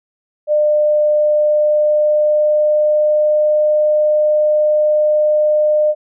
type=tone with pitch glide; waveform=sine; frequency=601 to 605.5 Hz; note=D5 to D#5; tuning=+40 to -47 cents; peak=-10 dBFS; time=0.47-5.95 s; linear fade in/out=50 ms; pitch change=+13 cents; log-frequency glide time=1.31-3.62 s; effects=none